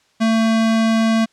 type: tone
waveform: square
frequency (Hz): 224.1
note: A3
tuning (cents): +32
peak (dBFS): -14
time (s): 0.2-1.26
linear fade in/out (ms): 20
effects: white hiss -59 dBFS RMS until 1.32 s + low-pass 6000 Hz 12 dB/octave